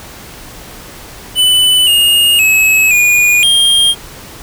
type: tone with pitch steps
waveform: square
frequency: 2996 / 2845 / 2574 / 2442 / 3217 Hz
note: F#7 / F7 / E7 / D#7 / G7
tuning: +21 / +31 / -42 / -33 / +44 cents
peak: -7 dBFS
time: 1.35-3.95 s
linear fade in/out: 50 ms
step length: 520 ms
effects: pink hiss -32 dBFS RMS until 4.42 s